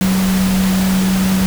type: tone in noise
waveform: sine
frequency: 188.9 Hz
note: F#3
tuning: 36 cents sharp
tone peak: -12 dBFS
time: 0.01-1.46 s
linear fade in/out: 0 ms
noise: pink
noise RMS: -22 dBFS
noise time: 0.01-1.46 s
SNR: +7 dB
effects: none